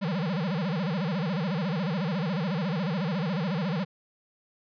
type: tone with vibrato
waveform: square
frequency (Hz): 175.5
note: F3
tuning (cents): +9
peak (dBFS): -27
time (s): 0.01-3.85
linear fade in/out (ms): 20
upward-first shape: sine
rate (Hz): 14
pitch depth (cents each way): 260
effects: resampled to 11025 Hz